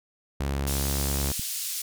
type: tone with vibrato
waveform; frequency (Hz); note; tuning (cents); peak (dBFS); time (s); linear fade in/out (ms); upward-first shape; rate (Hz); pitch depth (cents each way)
sawtooth; 69.3; C#2; 0; -22; 0.4-1.32; 5; sine; 19; 18
type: band-pass noise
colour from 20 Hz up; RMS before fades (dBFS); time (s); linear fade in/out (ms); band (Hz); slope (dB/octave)
white; -32; 0.67-1.82; 5; 3700 to 14000; 12
type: clicks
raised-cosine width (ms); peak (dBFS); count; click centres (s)
5; -31 / -22; 2; 1.241 / 1.395
effects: none